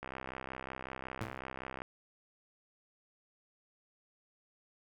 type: click train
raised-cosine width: 0.5 ms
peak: -26 dBFS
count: 118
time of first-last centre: 0.03-1.819 s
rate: 65.4 Hz
type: tone with exponential decay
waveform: sawtooth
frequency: 110 Hz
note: A2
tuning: in tune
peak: -31 dBFS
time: 1.21-1.39 s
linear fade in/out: 0 ms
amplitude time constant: 38 ms
effects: none